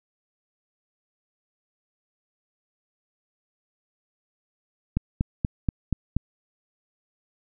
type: click train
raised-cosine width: 5 ms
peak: -10 dBFS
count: 6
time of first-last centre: 4.97-6.166 s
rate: 4.18 Hz
effects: none